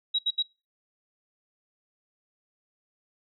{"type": "tone bursts", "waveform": "sine", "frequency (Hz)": 3849, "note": "B7", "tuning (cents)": -45, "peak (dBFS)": -22, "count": 3, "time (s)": [0.14, 0.427], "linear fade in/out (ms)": 10, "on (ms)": 49, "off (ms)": 70, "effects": ["noise-tail reverb RT60 0.3 s tail -26 dB re dry"]}